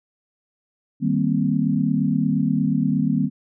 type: chord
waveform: sine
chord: C minor seventh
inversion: first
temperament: equal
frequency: 155.56 / 196 / 233.1 / 261.6 Hz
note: Eb3 / G3 / Bb3 / C4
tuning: 0 / 0 / 0 / 0 cents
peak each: -23 dBFS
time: 1-3.3 s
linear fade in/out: 50 ms
effects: none